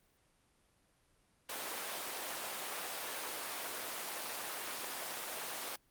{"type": "high-pass noise", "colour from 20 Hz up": "pink", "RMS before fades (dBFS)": -41, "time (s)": [1.49, 5.76], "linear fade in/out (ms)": 5, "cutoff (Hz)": 560, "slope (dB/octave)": 12, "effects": ["pink hiss -72 dBFS RMS until 5.9 s", "Opus 32 kbps"]}